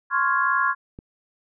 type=chord; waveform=sine; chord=Db major seventh; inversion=third; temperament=equal; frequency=1046.5 / 1108.7 / 1396.9 / 1661.2 Hz; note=C6 / Db6 / F6 / Ab6; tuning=0 / 0 / 0 / 0 cents; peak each=-24 dBFS; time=0.1-0.75 s; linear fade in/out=50 ms
type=click; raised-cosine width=3 ms; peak=-25 dBFS; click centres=0.989 s
effects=none